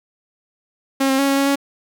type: tone with pitch steps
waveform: sawtooth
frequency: 270.9 / 266.8 / 277 / 274.9 / 276.5 / 279 Hz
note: C#4 / C4 / C#4 / C#4 / C#4 / C#4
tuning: -40 / +34 / -1 / -14 / -4 / +11 cents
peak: -11 dBFS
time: 1-1.558 s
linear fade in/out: 10 ms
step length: 93 ms
effects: none